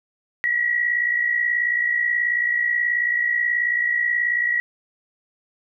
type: tone pair together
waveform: sine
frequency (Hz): 1917.5 / 1976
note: A#6 / B6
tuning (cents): +48 / 0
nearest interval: minor second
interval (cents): 52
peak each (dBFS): -19 / -26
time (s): 0.44-4.6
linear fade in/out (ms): 0
effects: none